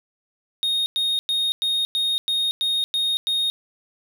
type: tone bursts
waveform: triangle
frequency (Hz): 3714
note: A#7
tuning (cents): -7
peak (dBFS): -18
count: 9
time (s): 0.63-3.5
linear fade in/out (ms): 0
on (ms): 230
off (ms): 100
effects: none